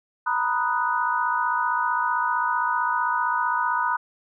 sine chord, B major seventh, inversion third, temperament equal, 932.3 / 987.8 / 1244.5 / 1480 Hz, A#5 / B5 / D#6 / F#6, 0 / 0 / 0 / 0 cents, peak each -27 / -25 / -27 / -27 dBFS, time 0.26-3.97 s, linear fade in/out 10 ms, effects none

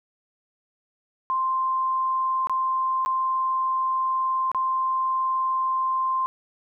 sine tone with dropouts, 1046.5 Hz, C6, in tune, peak -21 dBFS, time 1.3-6.26 s, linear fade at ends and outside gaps 0 ms, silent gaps 2.471-2.496 / 3.05-3.06 / 4.516-4.547 s, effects none

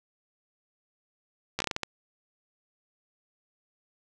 slowing click train, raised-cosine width 0.2 ms, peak -12 dBFS, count 8, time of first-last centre 1.59-1.833 s, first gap 13 ms, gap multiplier 1.32, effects none

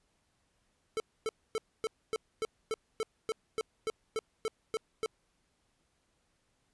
square tone bursts, 441.5 Hz, A4, 6 cents sharp, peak -31 dBFS, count 15, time 0.97-5.06 s, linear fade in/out 0 ms, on 30 ms, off 260 ms, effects pink hiss -75 dBFS RMS until 6.73 s + resampled to 24000 Hz

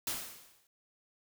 white noise with exponential decay, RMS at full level -33 dBFS, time 0.07-0.67 s, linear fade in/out 2 ms, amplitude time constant 130 ms, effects none

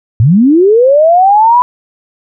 sine linear sweep, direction up, 99.5 to 1002 Hz, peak -3 dBFS, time 0.2-1.62 s, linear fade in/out 0 ms, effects none

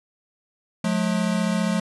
square tone pair together, 179.34 / 214.2 Hz, F3 / A3, +46 / -46 cents, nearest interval minor third, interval 308 cents, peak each -24 dBFS, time 0.84-1.8 s, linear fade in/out 5 ms, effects resampled to 24000 Hz

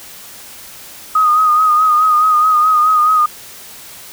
sine tone with vibrato, 1244.5 Hz, D#6, in tune, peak -8 dBFS, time 1.15-3.26 s, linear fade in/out 5 ms, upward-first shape sine, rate 4.7 Hz, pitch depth 41 cents each way, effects white hiss -35 dBFS RMS until 4.12 s

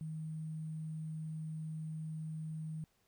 sine tone with sample-and-hold, 157.6 Hz, D#3, 23 cents sharp, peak -39 dBFS, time 0.01-2.84 s, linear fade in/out 0 ms, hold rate 8820 Hz, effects pink hiss -75 dBFS RMS until 3.07 s

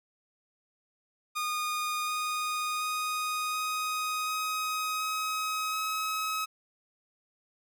sawtooth tone with pitch steps, 1226 / 1234.5 / 1243.1 / 1251.8 / 1260.5 / 1269.2 / 1278.1 Hz, D#6 / D#6 / D#6 / D#6 / D#6 / D#6 / D#6, -26 / -14 / -2 / +10 / +22 / +34 / +46 cents, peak -26 dBFS, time 1.35-6.46 s, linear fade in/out 20 ms, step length 730 ms, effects none

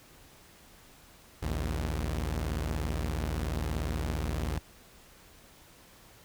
sawtooth tone pair together, 56.89 / 77.78 Hz, A#1 / D#2, -42 / 0 cents, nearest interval perfect fourth, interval 542 cents, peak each -29 / -29 dBFS, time 1.42-4.59 s, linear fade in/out 10 ms, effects pink hiss -56 dBFS RMS until 6.24 s

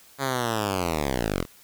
5% pulse linear sweep, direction down, 139.8 to 38.89 Hz, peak -13 dBFS, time 0.18-1.46 s, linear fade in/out 50 ms, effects white hiss -53 dBFS RMS until 1.63 s

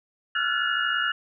sine tone cluster, 1358 / 1410 / 1484 / 1726 / 2867 Hz, F6 / F6 / F#6 / A6 / F7, -49 / +16 / +5 / -34 / +45 cents, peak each -29 dBFS, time 0.35-1.12 s, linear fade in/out 5 ms, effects none

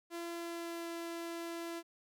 sawtooth tone with pitch glide, 340 to 336.9 Hz, F4 to E4, -46 to +38 cents, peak -36 dBFS, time 0.1-1.83 s, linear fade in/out 50 ms, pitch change -16 cents, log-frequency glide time 0.31-0.89 s, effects none

